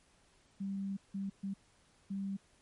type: tone bursts at uneven times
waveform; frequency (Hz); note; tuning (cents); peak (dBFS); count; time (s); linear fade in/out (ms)
sine; 196; G3; 0; -35; 4; 0.6-0.97 / 1.14-1.3 / 1.43-1.54 / 2.1-2.37; 10
effects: pink hiss -68 dBFS RMS until 2.61 s + MP3 48 kbps